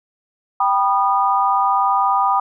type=chord; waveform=sine; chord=G augmented; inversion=none; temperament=just; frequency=784 / 980 / 1225 Hz; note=G5 / B5 / D#6; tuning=0 / -14 / -27 cents; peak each=-18 dBFS; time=0.6-2.4 s; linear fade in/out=5 ms; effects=none